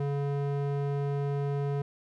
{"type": "tone with band-pass filter", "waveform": "square", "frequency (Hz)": 141.6, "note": "C#3", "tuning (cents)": 37, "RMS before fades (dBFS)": -30, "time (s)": [0, 1.82], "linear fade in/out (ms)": 5, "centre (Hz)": 320, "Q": 0.82, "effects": []}